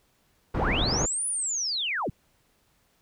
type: low-pass noise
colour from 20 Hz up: pink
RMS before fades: -27 dBFS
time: 0.54-1.06 s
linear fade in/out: 10 ms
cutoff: 1100 Hz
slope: 12 dB/octave
type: linear two-way sweep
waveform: sine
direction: up then down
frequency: 53.7 to 10000 to 53.7 Hz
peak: -26 dBFS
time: 0.57-2.1 s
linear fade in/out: 5 ms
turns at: 1.27 s
effects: pink hiss -67 dBFS RMS until 3.01 s